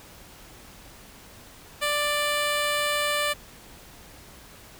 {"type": "tone", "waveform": "10% pulse", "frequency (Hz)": 589, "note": "D5", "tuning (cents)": 5, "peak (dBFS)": -15, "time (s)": [1.81, 3.34], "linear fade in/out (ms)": 20, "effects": ["pink hiss -48 dBFS RMS until 4.79 s"]}